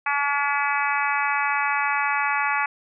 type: harmonic tone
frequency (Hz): 285.2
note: C#4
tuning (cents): +49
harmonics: 3 / 4 / 5 / 6 / 7 / 8 / 9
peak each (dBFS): -26 / -27 / -28 / -29 / -29 / -30 / -31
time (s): 0.06-2.66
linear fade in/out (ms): 5
effects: none